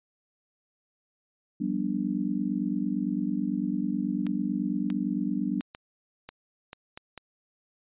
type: chord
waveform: sine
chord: G dominant seventh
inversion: third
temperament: just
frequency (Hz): 176.4 / 196 / 245 / 294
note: F3 / G3 / B3 / D4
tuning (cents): +18 / 0 / -14 / +2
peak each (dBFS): -36 / -30 / -31 / -31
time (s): 1.6-5.61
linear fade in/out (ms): 10
type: clicks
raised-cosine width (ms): 0.2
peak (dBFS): -22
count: 8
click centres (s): 4.267 / 4.902 / 5.609 / 5.749 / 6.29 / 6.731 / 6.975 / 7.177
effects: resampled to 8000 Hz